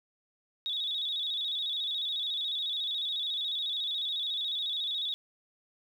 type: tone with vibrato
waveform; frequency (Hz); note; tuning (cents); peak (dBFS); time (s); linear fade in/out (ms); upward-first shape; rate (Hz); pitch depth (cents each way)
sine; 3606; A7; +42; -30; 0.66-5.14; 0; square; 14; 75
effects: 10-bit